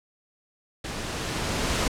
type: noise with level ramp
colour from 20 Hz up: pink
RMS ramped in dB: -34 to -24 dBFS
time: 0.84-1.88 s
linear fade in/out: 5 ms
effects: low-pass 8000 Hz 12 dB/octave